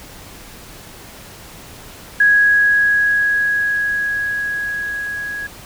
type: tone with level ramp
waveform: sine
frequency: 1661.2 Hz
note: G#6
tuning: in tune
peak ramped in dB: -8 to -23 dBFS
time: 2.2-5.47 s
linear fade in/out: 5 ms
effects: pink hiss -38 dBFS RMS until 5.65 s